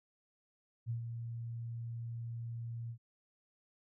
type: tone with ADSR envelope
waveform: sine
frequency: 116.54 Hz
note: A#2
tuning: in tune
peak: -33 dBFS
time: 0.86-2.98 s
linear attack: 40 ms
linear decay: 110 ms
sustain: -6 dB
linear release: 79 ms
effects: none